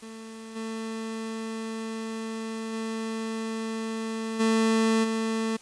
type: tone with level steps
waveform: 30% pulse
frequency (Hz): 223.2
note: A3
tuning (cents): +25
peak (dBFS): -37 / -29 / -27 / -18 / -23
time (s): 0.02-5.57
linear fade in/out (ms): 10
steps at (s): 0.55 / 2.72 / 4.39 / 5.03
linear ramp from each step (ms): 20
effects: white hiss -52 dBFS RMS until 5.61 s + resampled to 22050 Hz

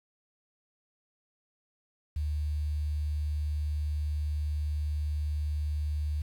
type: tone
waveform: sine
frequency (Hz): 75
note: D2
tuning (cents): +37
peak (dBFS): -28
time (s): 2.16-6.22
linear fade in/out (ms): 5
effects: 9-bit

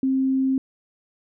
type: tone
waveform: sine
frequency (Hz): 265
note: C4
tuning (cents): +22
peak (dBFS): -18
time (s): 0.03-0.58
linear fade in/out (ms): 2
effects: none

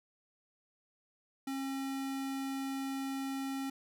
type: tone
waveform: square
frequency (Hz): 270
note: C#4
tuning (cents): -45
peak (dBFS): -36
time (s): 1.47-3.7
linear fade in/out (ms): 5
effects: none

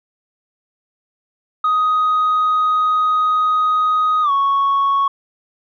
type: tone with pitch glide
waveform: sine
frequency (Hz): 1251 to 1108.1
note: D#6 to C#6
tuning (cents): +9 to -1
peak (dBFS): -11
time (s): 1.64-5.08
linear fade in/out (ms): 5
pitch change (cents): -210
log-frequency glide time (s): 4.22-4.31
effects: tanh soft clip ceiling -11 dBFS

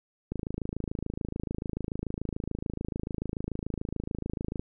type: click train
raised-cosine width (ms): 3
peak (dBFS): -19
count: 116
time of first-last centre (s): 0.32-4.595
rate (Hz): 26.9
effects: none

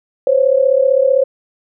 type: tone pair together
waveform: sine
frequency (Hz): 516 / 551.6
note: C5 / C#5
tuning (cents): -24 / -9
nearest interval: minor second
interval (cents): 115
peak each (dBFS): -12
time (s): 0.27-1.24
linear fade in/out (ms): 2
effects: none

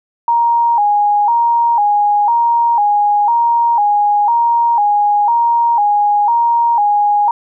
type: tone with vibrato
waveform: sine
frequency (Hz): 880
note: A5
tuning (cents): 0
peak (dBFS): -9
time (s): 0.28-7.31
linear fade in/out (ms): 2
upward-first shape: square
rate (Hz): 1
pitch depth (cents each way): 110
effects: none

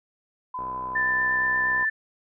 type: tone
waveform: sine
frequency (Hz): 1010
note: B5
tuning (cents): +39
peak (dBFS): -29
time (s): 0.54-1.85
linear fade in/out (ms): 5
type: click train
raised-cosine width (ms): 1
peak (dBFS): -26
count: 80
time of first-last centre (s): 0.59-1.826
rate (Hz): 63.9
type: tone with vibrato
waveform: sine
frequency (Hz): 1771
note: A6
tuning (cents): +11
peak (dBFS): -21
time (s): 0.95-1.9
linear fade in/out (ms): 10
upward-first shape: triangle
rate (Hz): 8.5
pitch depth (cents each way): 12
effects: none

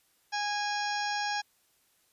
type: harmonic tone with a mistuned harmonic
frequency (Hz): 825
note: G#5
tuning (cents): -12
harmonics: 1 / 2 / 3 / 4 / 5 / 6 / 7 / 8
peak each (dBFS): -32 / -35 / -41 / -43 / -44 / -42 / -39 / -45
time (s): 0.32-1.42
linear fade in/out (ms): 20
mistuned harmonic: 7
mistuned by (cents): -75
effects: white hiss -69 dBFS RMS until 2.12 s + resampled to 32000 Hz

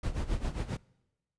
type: noise with tremolo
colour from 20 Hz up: brown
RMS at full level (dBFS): -30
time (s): 0.03-0.77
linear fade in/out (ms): 5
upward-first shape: sine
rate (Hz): 7.5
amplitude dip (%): 80
effects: noise-tail reverb RT60 1.0 s tail -24 dB re dry + resampled to 22050 Hz

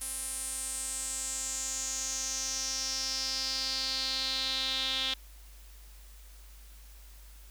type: tone with band-pass filter sweep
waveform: sawtooth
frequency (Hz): 263.7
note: C4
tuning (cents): +14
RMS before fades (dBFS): -34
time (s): 0.01-5.14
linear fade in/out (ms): 5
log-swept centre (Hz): 10000 to 3500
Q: 5.5
effects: added 50 Hz sine -49 dBFS peak until 7.5 s + white hiss -58 dBFS RMS until 7.5 s

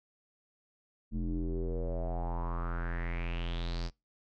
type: tone with low-pass filter sweep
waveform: square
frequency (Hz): 42.69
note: F1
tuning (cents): -39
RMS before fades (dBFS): -34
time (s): 1.11-3.91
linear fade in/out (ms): 50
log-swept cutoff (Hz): 230 to 5100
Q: 5.5
effects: noise-tail reverb RT60 0.2 s tail -23 dB re dry

